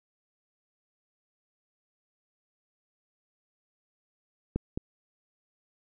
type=clicks; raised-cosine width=3 ms; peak=-15 / -18 dBFS; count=2; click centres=4.56 / 4.775 s; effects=none